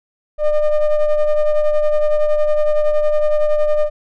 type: ring-modulated tone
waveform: triangle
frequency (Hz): 303.4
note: D#4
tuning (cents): -44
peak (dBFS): -6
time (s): 0.38-3.9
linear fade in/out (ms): 50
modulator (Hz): 298
effects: none